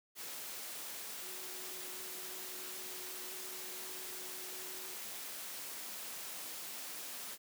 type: tone in noise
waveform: sine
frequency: 370 Hz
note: F#4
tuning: in tune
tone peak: -55 dBFS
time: 1.2-4.98 s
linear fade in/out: 50 ms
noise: white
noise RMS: -45 dBFS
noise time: 0.15-7.38 s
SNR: -13 dB
effects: high-pass 200 Hz 12 dB/octave

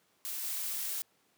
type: noise with level steps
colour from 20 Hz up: blue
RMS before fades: -38 / -36 dBFS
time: 0.25-1.02 s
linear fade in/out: 0 ms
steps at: 0.42 s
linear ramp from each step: 20 ms
effects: pink hiss -70 dBFS RMS until 1.37 s + high-pass 200 Hz 12 dB/octave

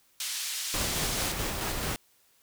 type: band-pass noise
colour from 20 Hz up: pink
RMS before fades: -34 dBFS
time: 0.2-1.32 s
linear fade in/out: 2 ms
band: 3300 to 11000 Hz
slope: 12 dB/octave
type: noise with tremolo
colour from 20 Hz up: pink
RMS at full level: -31 dBFS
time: 0.74-1.96 s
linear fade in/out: 0 ms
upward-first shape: square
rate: 4.6 Hz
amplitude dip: 25%
effects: white hiss -65 dBFS RMS until 2.42 s

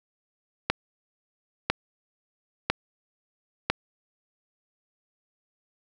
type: click train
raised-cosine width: 0.3 ms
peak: -5 dBFS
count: 4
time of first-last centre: 0.7-3.7 s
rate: 1 Hz
effects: none

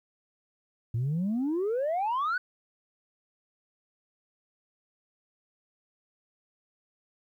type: exponential sweep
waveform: sine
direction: up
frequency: 110 to 1526 Hz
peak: -24 dBFS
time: 0.94-2.38 s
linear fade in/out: 5 ms
effects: tanh soft clip ceiling -24 dBFS + 11-bit

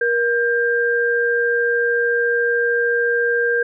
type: tone pair together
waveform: sine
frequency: 473.8 / 1593.7 Hz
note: A#4 / G6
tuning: +28 / +28 cents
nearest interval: octave + major sixth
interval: 2100 cents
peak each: -18 dBFS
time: 0.01-3.63 s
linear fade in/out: 5 ms
effects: none

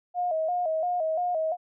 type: tone with vibrato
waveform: sine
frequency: 674 Hz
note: E5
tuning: 38 cents sharp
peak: -24 dBFS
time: 0.14-1.57 s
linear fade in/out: 50 ms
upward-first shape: square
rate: 2.9 Hz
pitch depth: 100 cents each way
effects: none

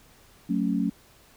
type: chord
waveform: sine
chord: F# minor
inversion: none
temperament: equal with one note detuned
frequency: 185 / 222.9 / 277.2 Hz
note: F#3 / A3 / C#4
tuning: 0 / +23 / 0 cents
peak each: -27 dBFS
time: 0.49-0.9 s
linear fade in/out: 10 ms
effects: pink hiss -56 dBFS RMS until 1.36 s

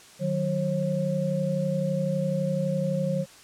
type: tone cluster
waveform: sine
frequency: 153.2 / 185.1 / 539 Hz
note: D#3 / F#3 / C#5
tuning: -27 / +1 / -49 cents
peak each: -28 dBFS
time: 0.19-3.26 s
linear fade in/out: 50 ms
effects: white hiss -50 dBFS RMS until 3.43 s + low-pass 9000 Hz 12 dB/octave

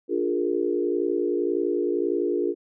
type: chord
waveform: sine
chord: Bb dominant seventh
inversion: first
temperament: equal with one note detuned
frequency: 293.7 / 353.5 / 415.3 / 466.2 Hz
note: D4 / F4 / Ab4 / Bb4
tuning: 0 / +21 / 0 / 0 cents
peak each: -29 / -25 / -27 / -30 dBFS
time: 0.08-2.55 s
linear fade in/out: 50 ms
effects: none

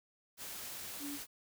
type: tone in noise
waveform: sine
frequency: 286.6 Hz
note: D4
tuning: 42 cents flat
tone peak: -41 dBFS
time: 0.99-1.19 s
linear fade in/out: 50 ms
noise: white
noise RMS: -45 dBFS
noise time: 0.37-1.27 s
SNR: +1 dB
effects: none

